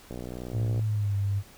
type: click train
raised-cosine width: 2 ms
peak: -24 dBFS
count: 43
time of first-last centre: 0.11-0.794 s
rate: 61.4 Hz
type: tone with pitch glide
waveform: sine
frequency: 110 to 99.71 Hz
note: A2 to G2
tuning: 0 to +30 cents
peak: -24 dBFS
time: 0.52-1.43 s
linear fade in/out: 50 ms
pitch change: -170 cents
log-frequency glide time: 0.79-1.15 s
effects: pink hiss -52 dBFS RMS until 1.57 s